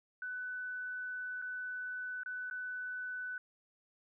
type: tone with dropouts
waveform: sine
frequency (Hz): 1497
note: F#6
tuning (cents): +20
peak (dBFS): -38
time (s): 0.22-3.38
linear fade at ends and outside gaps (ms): 2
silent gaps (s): 1.417-1.422 / 2.234-2.26 / 2.5-2.51
effects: none